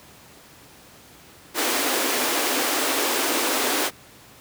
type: high-pass noise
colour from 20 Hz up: pink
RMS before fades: -23 dBFS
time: 1.54-3.91 s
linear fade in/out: 50 ms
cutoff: 250 Hz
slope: 96 dB/octave
effects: pink hiss -48 dBFS RMS until 4.4 s + high-pass 80 Hz 12 dB/octave